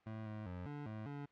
25% pulse tone with pitch steps, 109.7 / 107.4 / 89.8 / 145.8 / 108.3 / 143.3 Hz, A2 / A2 / F2 / D3 / A2 / D3, -5 / -41 / +49 / -12 / -27 / -42 cents, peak -40 dBFS, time 0.06-1.26 s, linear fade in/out 10 ms, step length 200 ms, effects white hiss -71 dBFS RMS until 1.31 s + low-pass 2000 Hz 12 dB/octave

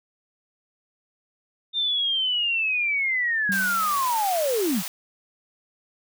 sine linear sweep, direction down, 3637 to 153.7 Hz, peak -21 dBFS, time 1.73-4.83 s, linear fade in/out 50 ms
sine tone with exponential decay, 193.1 Hz, G3, 26 cents flat, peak -25 dBFS, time 3.49-4.18 s, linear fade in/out 2 ms, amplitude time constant 150 ms
white high-pass noise, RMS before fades -32 dBFS, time 3.52-4.88 s, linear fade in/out 0 ms, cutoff 570 Hz, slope 48 dB/octave
effects none

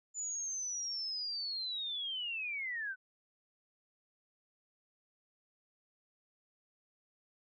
sine linear sweep, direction down, 7040 to 1480 Hz, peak -36 dBFS, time 0.14-2.96 s, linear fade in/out 50 ms, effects none

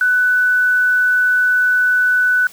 sine tone, 1492 Hz, F#6, 14 cents sharp, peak -11 dBFS, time 0.01-2.47 s, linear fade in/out 2 ms, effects white hiss -42 dBFS RMS until 2.52 s + high-pass 80 Hz 12 dB/octave

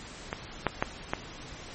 clicks, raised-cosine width 0.5 ms, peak -16 / -8 / -9 / -11 dBFS, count 4, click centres 0.329 / 0.667 / 0.825 / 1.135 s, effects pink hiss -44 dBFS RMS until 1.74 s + MP3 32 kbps

